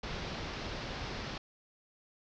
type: low-pass noise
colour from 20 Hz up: pink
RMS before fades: -40 dBFS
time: 0.03-1.38 s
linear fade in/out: 5 ms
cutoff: 5500 Hz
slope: 48 dB/octave
effects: none